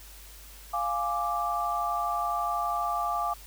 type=chord; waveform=sine; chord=D diminished; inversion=first; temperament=equal; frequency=698.5 / 830.6 / 1174.7 Hz; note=F5 / Ab5 / D6; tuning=0 / 0 / 0 cents; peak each=-31 / -33 / -29 dBFS; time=0.73-3.34 s; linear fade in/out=10 ms; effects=added 50 Hz sine -48 dBFS peak until 3.46 s + white hiss -50 dBFS RMS until 3.46 s